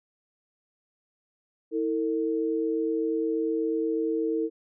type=tone pair together; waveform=sine; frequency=323.3 / 451.6 Hz; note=E4 / A4; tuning=-34 / +45 cents; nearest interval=tritone; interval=579 cents; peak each=-27 dBFS; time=1.71-4.5 s; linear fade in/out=50 ms; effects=none